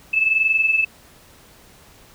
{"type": "tone pair together", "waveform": "sine", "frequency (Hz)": [2616, 2637], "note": ["E7", "E7"], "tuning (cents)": [-14, 0], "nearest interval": "unison", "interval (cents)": 14, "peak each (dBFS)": [-16, -22], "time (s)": [0.13, 0.85], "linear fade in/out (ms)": 10, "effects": ["pink hiss -49 dBFS RMS until 2.14 s"]}